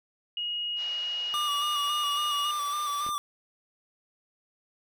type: tone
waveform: sine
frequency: 2882 Hz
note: F#7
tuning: 46 cents flat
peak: -29 dBFS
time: 0.37-2.51 s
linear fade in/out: 2 ms
type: band-pass noise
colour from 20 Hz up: white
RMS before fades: -47 dBFS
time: 0.76-3.12 s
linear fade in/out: 50 ms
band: 460 to 5600 Hz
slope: 48 dB/octave
type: tone with vibrato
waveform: square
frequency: 1174.7 Hz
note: D6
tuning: in tune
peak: -29 dBFS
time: 1.34-3.18 s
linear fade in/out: 0 ms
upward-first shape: square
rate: 3.6 Hz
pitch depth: 28 cents each way
type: clicks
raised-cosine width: 2 ms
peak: -32 dBFS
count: 2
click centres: 3.065 / 3.09 s
effects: none